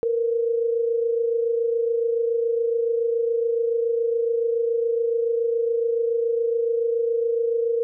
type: tone pair together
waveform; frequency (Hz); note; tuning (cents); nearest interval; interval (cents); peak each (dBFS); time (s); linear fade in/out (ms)
sine; 461.3 / 488.4; A#4 / B4; -18 / -19; minor second; 99; -20 / -28; 0.03-7.83; 0
effects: none